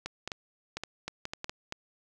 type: clicks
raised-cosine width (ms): 0.2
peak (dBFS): -18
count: 11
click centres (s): 0.06 / 0.276 / 0.318 / 0.77 / 0.836 / 1.08 / 1.254 / 1.335 / 1.444 / 1.495 / 1.724
effects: none